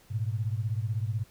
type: beating tone pair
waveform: sine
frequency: 104.7 / 120.7 Hz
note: G#2 / B2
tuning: +15 / -39 cents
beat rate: 16 Hz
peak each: -29 / -32 dBFS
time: 0.1-1.24 s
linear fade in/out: 20 ms
effects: pink hiss -59 dBFS RMS until 1.3 s